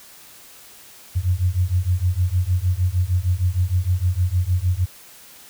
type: beating tone pair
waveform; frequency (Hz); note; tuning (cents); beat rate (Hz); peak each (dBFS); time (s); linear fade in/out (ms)
sine; 87.31 / 93.81; F2 / F#2; 0 / +24; 6.5; -20; 1.15-4.86; 20
effects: white hiss -45 dBFS RMS until 5.49 s